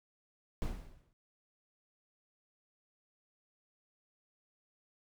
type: noise with exponential decay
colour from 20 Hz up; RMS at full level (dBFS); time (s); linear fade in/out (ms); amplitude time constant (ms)
brown; -33; 0.62-1.13; 0; 110
effects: none